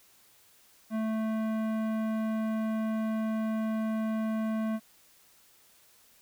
sine tone with tanh clipping, 220 Hz, A3, in tune, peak -30 dBFS, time 0.9-4.8 s, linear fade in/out 50 ms, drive 16 dB, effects white hiss -61 dBFS RMS until 6.21 s

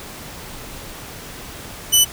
15% pulse tone, 2985 Hz, F#7, 15 cents sharp, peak -3 dBFS, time 1.92-2.05 s, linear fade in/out 20 ms, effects pink hiss -35 dBFS RMS until 2.12 s

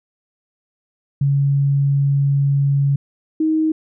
sine tone pair in turn, 140 / 315 Hz, C#3 / D#4, +18 / +21 cents, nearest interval octave + major second, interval 1403 cents, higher second, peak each -13 / -14 dBFS, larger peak first, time 1.21-2.96 / 3.4-3.72 s, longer first, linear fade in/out 5 ms, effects none

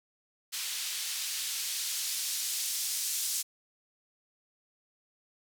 blue noise with band-pass filter sweep, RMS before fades -34 dBFS, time 0.52-3.43 s, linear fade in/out 20 ms, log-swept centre 3100 to 6000 Hz, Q 0.83, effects none

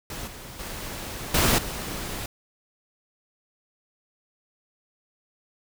pink noise with level steps, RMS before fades -35 / -41 / -35 / -20 / -33 dBFS, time 0.1-2.26 s, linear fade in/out 2 ms, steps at 0.27 / 0.59 / 1.34 / 1.58 s, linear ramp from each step 5 ms, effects none

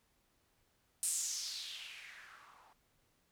violet noise with low-pass filter sweep, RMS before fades -43 dBFS, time 1.03-2.73 s, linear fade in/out 0 ms, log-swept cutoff 9200 to 820 Hz, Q 3.8, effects pink hiss -75 dBFS RMS until 3.31 s

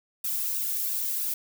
violet noise with flanger, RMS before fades -29 dBFS, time 0.24-1.34 s, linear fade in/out 5 ms, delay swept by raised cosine 0.93 to 2.13 ms, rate 3 Hz, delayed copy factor -0.65, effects none

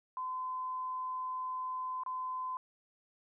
sine tone with dropouts, 1023 Hz, C6, 39 cents flat, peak -35 dBFS, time 0.17-2.57 s, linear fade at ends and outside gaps 1 ms, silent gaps 2.035-2.062 s, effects none

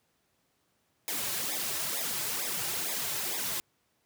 white noise with flanger, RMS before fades -33 dBFS, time 1.08-3.6 s, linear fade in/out 0 ms, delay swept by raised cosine 0.68 to 4.28 ms, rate 2.2 Hz, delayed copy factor -0.85, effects pink hiss -73 dBFS RMS until 4.05 s + high-pass 100 Hz 12 dB/octave

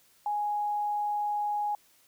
sine tone, 830.6 Hz, G#5, in tune, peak -27 dBFS, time 0.26-1.75 s, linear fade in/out 2 ms, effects white hiss -63 dBFS RMS until 2.07 s

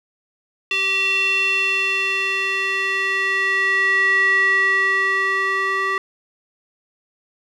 square tone with band-pass filter sweep, 387.1 Hz, G4, 22 cents flat, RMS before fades -19 dBFS, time 0.71-5.98 s, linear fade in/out 2 ms, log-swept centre 2900 to 1600 Hz, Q 6.2, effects none

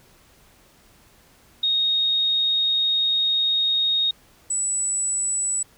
sine tone pair in turn, 3729 / 7901 Hz, A#7 / B8, 0 / 0 cents, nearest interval octave + minor second, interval 1300 cents, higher second, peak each -18 / -21 dBFS, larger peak first, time 1.63-4.11 / 4.5-5.63 s, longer first, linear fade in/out 5 ms, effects pink hiss -55 dBFS RMS until 5.77 s

